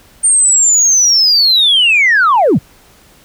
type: linear sweep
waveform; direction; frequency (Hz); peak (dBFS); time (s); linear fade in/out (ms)
sine; down; 8870 to 86.6; -5; 0.23-2.59; 20
effects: tanh soft clip ceiling -3 dBFS + pink hiss -45 dBFS RMS until 3.24 s